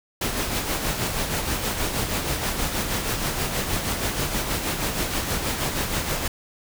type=noise with tremolo; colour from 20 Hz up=pink; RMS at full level=-24 dBFS; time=0.21-6.28 s; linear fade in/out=5 ms; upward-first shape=sine; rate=6.3 Hz; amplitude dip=45%; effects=none